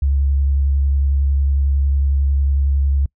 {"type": "tone with vibrato", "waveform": "sine", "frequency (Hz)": 69.3, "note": "C#2", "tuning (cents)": 0, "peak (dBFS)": -13, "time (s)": [0.02, 3.06], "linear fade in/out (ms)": 5, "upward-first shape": "square", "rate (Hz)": 11, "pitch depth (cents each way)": 16, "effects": ["noise-tail reverb RT60 0.1 s tail -26 dB re dry"]}